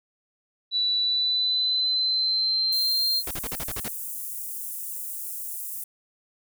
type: tone with pitch glide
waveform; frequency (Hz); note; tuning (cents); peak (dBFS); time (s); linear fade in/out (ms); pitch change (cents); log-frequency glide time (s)
sine; 3953 to 4181; B7 to C8; +1 to -2; -21; 0.71-3.23; 50; +97; 1.01-3.06
type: high-pass noise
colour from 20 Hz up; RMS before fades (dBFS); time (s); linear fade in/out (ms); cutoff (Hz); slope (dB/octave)
white; -34; 2.72-5.84; 5; 8600; 24
type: noise bursts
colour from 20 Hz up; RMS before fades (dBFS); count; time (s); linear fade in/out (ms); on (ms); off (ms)
pink; -33; 8; 3.27-3.882; 2; 38; 44
effects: none